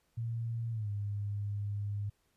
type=tone with pitch glide; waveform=sine; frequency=115.4 to 102.22 Hz; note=A#2 to G#2; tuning=-17 to -27 cents; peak=-33 dBFS; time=0.17-2.1 s; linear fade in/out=10 ms; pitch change=-210 cents; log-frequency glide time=0.71-0.89 s; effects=pink hiss -75 dBFS RMS until 2.36 s + resampled to 32000 Hz